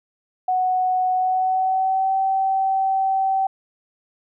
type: tone with pitch glide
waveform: sine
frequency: 740 to 770.1 Hz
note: F#5 to G5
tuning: 0 to -31 cents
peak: -17 dBFS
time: 0.48-3.47 s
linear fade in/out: 5 ms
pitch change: +69 cents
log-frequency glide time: 1.14-2.16 s
effects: none